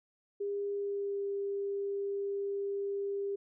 sine tone with pitch glide, 403.6 to 399.2 Hz, G#4 to G4, -49 to +32 cents, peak -32 dBFS, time 0.4-3.36 s, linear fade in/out 10 ms, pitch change -19 cents, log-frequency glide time 0.72-1.25 s, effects none

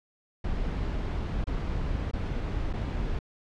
brown noise with dropouts, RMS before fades -30 dBFS, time 0.44-3.19 s, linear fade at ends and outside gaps 5 ms, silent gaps 1.442-1.469 / 2.113-2.133 / 2.73-2.735 s, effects low-pass 4000 Hz 12 dB/octave

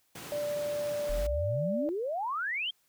pink high-pass noise, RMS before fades -44 dBFS, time 0.15-1.27 s, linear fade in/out 5 ms, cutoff 100 Hz, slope 24 dB/octave
sine tone, 587.3 Hz, D5, in tune, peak -30 dBFS, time 0.32-1.89 s, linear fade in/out 0 ms
sine exponential sweep, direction up, 34.65 to 3288 Hz, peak -30 dBFS, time 1.09-2.71 s, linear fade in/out 10 ms
effects white hiss -71 dBFS RMS until 2.88 s

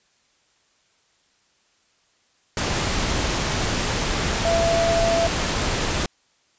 sine tone in noise, 670 Hz, E5, 28 cents sharp, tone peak -18 dBFS, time 4.45-5.27 s, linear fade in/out 2 ms, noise pink, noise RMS -23 dBFS, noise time 2.57-6.06 s, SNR +2 dB, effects white hiss -63 dBFS RMS until 6.58 s + resampled to 16000 Hz

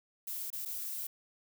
violet noise with dropouts, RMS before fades -39 dBFS, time 0.27-1.07 s, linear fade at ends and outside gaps 5 ms, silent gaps 0.503-0.528 / 0.652-0.657 s, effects none

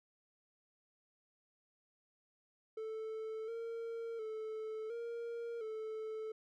triangle tone with pitch steps, 439.9 / 459.6 / 436.8 / 467.3 / 437.4 Hz, A4 / A#4 / A4 / A#4 / A4, 0 / -25 / -13 / +4 / -10 cents, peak -38 dBFS, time 2.77-6.32 s, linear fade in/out 5 ms, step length 710 ms, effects none

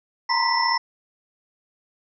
sine tone cluster, 921 / 956 / 1037 / 1969 / 5330 Hz, A#5 / A#5 / C6 / B6 / E8, -21 / +43 / -16 / -6 / +18 cents, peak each -25 dBFS, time 0.29-0.78 s, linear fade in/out 10 ms, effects none

